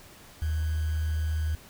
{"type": "tone with sample-and-hold", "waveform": "sine", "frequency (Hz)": 78.3, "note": "D#2", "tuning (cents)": 11, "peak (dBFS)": -25, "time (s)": [0.42, 1.55], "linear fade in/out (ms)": 0, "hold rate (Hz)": 1575, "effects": ["pink hiss -51 dBFS RMS until 1.69 s"]}